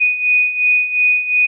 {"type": "beating tone pair", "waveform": "sine", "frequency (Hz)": [2479, 2481.8], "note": ["D#7", "D#7"], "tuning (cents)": [-7, -5], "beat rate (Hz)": 2.8, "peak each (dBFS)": [-18, -13], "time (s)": [0, 1.47], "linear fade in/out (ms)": 20, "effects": []}